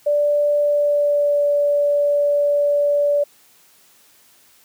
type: tone with pitch glide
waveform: sine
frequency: 585 to 578.9 Hz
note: D5 to D5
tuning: -7 to -25 cents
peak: -14 dBFS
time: 0.06-3.24 s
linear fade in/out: 10 ms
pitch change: -18 cents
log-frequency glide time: 0.58-1.46 s
effects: white hiss -53 dBFS RMS until 4.64 s + high-pass 100 Hz 12 dB/octave